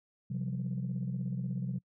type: chord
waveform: sine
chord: C suspended fourth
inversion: none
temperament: equal with one note detuned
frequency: 130.81 / 174.61 / 191.08 Hz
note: C3 / F3 / G3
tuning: 0 / 0 / -44 cents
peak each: -34 / -37 / -37 dBFS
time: 0.3-1.79 s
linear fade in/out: 10 ms
effects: noise-tail reverb RT60 0.1 s tail -26 dB re dry + tanh soft clip ceiling -26 dBFS

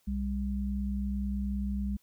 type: tone pair together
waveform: sine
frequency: 63.3 / 200.7 Hz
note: B1 / G3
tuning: +43 / +41 cents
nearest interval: octave + minor sixth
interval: 1998 cents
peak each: -32 / -32 dBFS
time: 0.07-1.97 s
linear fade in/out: 10 ms
effects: white hiss -70 dBFS RMS until 2.02 s

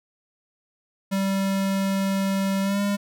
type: tone with pitch glide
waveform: square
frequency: 194.5 to 201.8 Hz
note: G3 to G#3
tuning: -13 to -49 cents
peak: -22 dBFS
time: 1.11-2.97 s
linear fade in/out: 20 ms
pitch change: +64 cents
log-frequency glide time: 2.62-2.81 s
effects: none

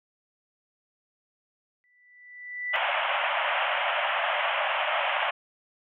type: tone with exponential growth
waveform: sine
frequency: 1975.5 Hz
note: B6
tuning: in tune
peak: -25 dBFS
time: 1.84-2.76 s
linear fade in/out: 0 ms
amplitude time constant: 200 ms
type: band-pass noise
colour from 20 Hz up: pink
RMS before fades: -27 dBFS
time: 2.73-5.31 s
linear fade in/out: 10 ms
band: 570 to 3200 Hz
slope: 96 dB/octave
effects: none

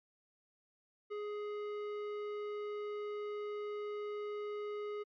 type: tone with tanh clipping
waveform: triangle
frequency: 416.9 Hz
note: G#4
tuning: 7 cents sharp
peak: -40 dBFS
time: 1.1-5.04 s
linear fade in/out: 20 ms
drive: 17 dB
effects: MP3 64 kbps

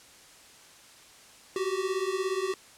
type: beating tone pair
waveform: square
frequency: 370 / 387 Hz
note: F#4 / G4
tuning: 0 / -22 cents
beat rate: 17 Hz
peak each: -32 / -31 dBFS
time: 1.56-2.54 s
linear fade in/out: 2 ms
effects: white hiss -53 dBFS RMS until 2.77 s + low-pass 9000 Hz 12 dB/octave

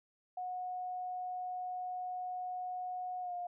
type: tone with pitch glide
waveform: sine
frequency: 730 to 709.6 Hz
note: F#5 to F5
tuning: -24 to +27 cents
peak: -37 dBFS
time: 0.37-3.47 s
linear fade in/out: 5 ms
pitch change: -49 cents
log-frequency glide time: 3.21-3.33 s
effects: none

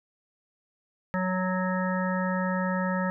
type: harmonic tone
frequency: 185 Hz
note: F#3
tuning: in tune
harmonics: 1 / 3 / 5 / 7 / 9 / 10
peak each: -27 / -32 / -34 / -35 / -37 / -37 dBFS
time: 1.14-3.1 s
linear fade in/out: 0 ms
effects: none

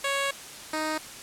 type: tone pair in turn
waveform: 10% pulse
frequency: 554.4 / 311.1 Hz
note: C#5 / D#4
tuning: 0 / 0 cents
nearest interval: minor seventh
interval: 1000 cents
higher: first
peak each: -17 / -19 dBFS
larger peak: first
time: 0.04-0.31 / 0.73-0.98 s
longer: first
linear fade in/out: 5 ms
effects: white hiss -42 dBFS RMS until 1.22 s + low-pass 10000 Hz 12 dB/octave

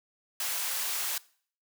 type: high-pass noise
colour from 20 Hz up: white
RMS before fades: -32 dBFS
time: 0.4-1.18 s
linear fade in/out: 2 ms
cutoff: 710 Hz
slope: 12 dB/octave
effects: noise-tail reverb RT60 0.5 s tail -21 dB re dry

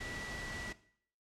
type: tone in noise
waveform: sine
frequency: 1951 Hz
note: B6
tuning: 22 cents flat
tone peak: -43 dBFS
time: 0-0.73 s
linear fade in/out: 10 ms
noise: pink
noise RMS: -44 dBFS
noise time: 0-0.73 s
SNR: -2 dB
effects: noise-tail reverb RT60 0.6 s tail -17 dB re dry + low-pass 7000 Hz 12 dB/octave

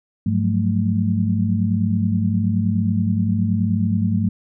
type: tone cluster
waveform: sine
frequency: 101.8 / 179.2 / 188.7 / 220.3 Hz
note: G#2 / F3 / F#3 / A3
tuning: -34 / +45 / +34 / +2 cents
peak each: -20 / -24 / -24 / -21 dBFS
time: 0.26-4.29 s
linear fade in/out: 5 ms
effects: none

